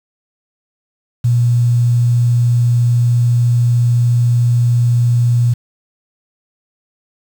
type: tone with quantisation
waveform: sine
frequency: 119.9 Hz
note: A#2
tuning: 49 cents sharp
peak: -9 dBFS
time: 1.24-5.54 s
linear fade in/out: 10 ms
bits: 6
effects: none